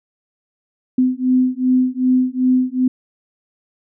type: beating tone pair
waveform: sine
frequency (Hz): 253.7 / 256.3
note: B3 / C4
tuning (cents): +47 / -36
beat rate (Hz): 2.6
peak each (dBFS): -16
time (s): 0.98-2.88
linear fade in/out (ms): 5
effects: none